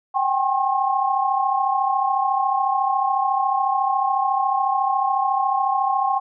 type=tone cluster; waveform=sine; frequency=770 / 804 / 1076 Hz; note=G5 / G5 / C6; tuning=-31 / +44 / +48 cents; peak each=-22 dBFS; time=0.14-6.2 s; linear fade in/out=20 ms; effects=none